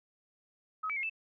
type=tone with pitch steps; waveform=sine; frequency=1274 / 2294 / 2145 / 2639 Hz; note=D#6 / D7 / C7 / E7; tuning=+41 / -41 / +42 / +1 cents; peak=-32 dBFS; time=0.83-1.098 s; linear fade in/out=10 ms; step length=67 ms; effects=none